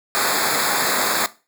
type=noise with comb filter; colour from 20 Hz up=pink; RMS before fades=-20 dBFS; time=0.15-1.26 s; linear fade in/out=0 ms; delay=0.34 ms; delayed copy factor=-1; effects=noise-tail reverb RT60 0.3 s tail -17 dB re dry + high-pass 150 Hz 12 dB/octave